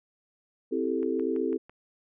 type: chord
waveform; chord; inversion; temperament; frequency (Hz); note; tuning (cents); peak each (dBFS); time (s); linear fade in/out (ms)
sine; A minor seventh; first; equal; 261.6 / 329.6 / 392 / 440; C4 / E4 / G4 / A4; 0 / 0 / 0 / 0; -31; 0.71-1.58; 20
type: click train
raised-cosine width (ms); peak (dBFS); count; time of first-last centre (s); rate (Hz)
0.5; -33; 5; 1.03-1.696; 6.01
effects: none